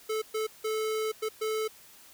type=tone bursts at uneven times; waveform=square; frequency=435.5 Hz; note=A4; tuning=18 cents flat; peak=-29 dBFS; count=5; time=0.09-0.22 / 0.34-0.47 / 0.64-1.12 / 1.22-1.29 / 1.41-1.68 s; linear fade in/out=10 ms; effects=white hiss -54 dBFS RMS until 2.13 s